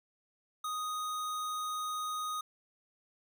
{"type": "tone", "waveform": "square", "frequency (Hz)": 1244.5, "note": "D#6", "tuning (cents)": 0, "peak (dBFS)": -35, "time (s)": [0.64, 2.41], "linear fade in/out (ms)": 5, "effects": []}